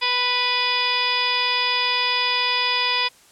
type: harmonic tone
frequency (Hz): 493.9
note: B4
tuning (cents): 0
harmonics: 1 / 2 / 3 / 4 / 5 / 6 / 7 / 8 / 9 / 10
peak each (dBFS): -35 / -25 / -37 / -28 / -25 / -30 / -25 / -34 / -37 / -26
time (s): 0.01-3.09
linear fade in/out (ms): 20
effects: white hiss -52 dBFS RMS until 3.31 s + low-pass 10000 Hz 12 dB/octave